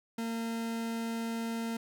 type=tone; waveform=40% pulse; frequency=228.6 Hz; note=A#3; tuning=34 cents flat; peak=-32 dBFS; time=0.18-1.77 s; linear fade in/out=5 ms; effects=none